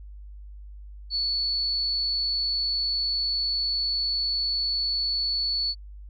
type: tone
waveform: sine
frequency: 4435 Hz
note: C#8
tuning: in tune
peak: -23 dBFS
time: 1.1-5.75 s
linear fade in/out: 50 ms
effects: added 50 Hz sine -39 dBFS peak until 6.09 s + MP3 48 kbps